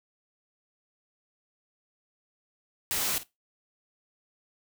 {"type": "noise with echo", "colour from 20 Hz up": "white", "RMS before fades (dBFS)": -29, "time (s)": [2.91, 3.18], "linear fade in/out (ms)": 0, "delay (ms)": 52, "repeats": 1, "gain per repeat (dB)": -15, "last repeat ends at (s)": 3.232, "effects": ["noise-tail reverb RT60 0.2 s tail -18 dB re dry"]}